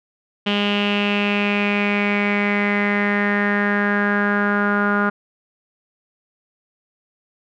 sawtooth tone with low-pass filter sweep, 204.3 Hz, G#3, 28 cents flat, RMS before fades -19 dBFS, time 0.46-5.1 s, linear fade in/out 10 ms, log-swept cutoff 3000 to 1400 Hz, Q 6.4, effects none

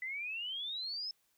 sine exponential sweep, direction up, 1989 to 5274 Hz, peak -37 dBFS, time 0.02-1.11 s, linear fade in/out 2 ms, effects white hiss -75 dBFS RMS until 1.37 s

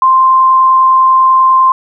sine tone with frequency modulation, 1046.5 Hz, C6, in tune, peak -4 dBFS, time 0.02-1.72 s, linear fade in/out 2 ms, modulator 30.1 Hz, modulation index 0.2, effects none

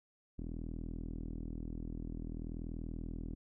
sawtooth tone with low-pass filter, 40.46 Hz, E1, 32 cents flat, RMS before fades -42 dBFS, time 0.38-3.35 s, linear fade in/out 10 ms, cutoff 280 Hz, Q 2.8, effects none

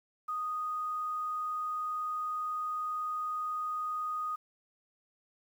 sine tone, 1241 Hz, D#6, 5 cents flat, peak -32 dBFS, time 0.28-4.36 s, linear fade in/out 10 ms, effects 10-bit

